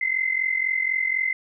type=tone pair together; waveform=sine; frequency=2050 / 2094 Hz; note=C7 / C7; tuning=-36 / +1 cents; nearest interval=unison; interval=37 cents; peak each=-23 / -25 dBFS; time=0.01-1.33 s; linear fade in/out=5 ms; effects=none